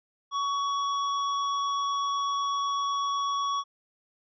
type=tone with tanh clipping; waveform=sine; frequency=1123 Hz; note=C#6; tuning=22 cents sharp; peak=-28 dBFS; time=0.31-3.64 s; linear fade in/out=50 ms; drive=15 dB; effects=resampled to 16000 Hz